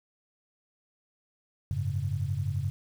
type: chord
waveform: sine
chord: F# suspended second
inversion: none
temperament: just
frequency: 92.5 / 104.06 / 138.75 Hz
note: F#2 / G#2 / C#3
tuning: 0 / +4 / +2 cents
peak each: -32 dBFS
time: 1.71-2.7 s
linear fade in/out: 0 ms
effects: 9-bit